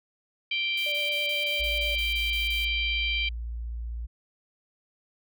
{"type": "harmonic tone", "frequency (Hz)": 784, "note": "G5", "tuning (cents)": 0, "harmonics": [3, 4, 5, 6], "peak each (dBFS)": [-28, -29, -40, -42], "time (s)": [0.51, 3.29], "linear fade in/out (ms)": 5}
{"type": "noise bursts", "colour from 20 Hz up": "blue", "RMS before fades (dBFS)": -43, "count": 11, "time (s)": [0.77, 2.65], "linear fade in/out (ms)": 5, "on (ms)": 150, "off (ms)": 23}
{"type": "tone with vibrato", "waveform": "sine", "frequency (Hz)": 587.3, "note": "D5", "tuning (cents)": 0, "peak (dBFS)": -35, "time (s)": [0.86, 1.95], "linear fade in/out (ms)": 5, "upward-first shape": "sine", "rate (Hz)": 9.2, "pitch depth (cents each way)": 17}
{"type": "tone", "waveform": "sine", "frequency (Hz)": 57.8, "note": "A#1", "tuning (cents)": -14, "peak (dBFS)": -31, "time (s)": [1.59, 4.07], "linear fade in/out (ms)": 20}
{"effects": []}